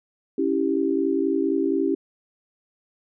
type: chord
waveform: sine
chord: C# diminished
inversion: none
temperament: equal with one note detuned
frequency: 277.2 / 327.9 / 392 Hz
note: C#4 / E4 / G4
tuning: 0 / -9 / 0 cents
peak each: -24 dBFS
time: 0.38-1.95 s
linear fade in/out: 5 ms
effects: none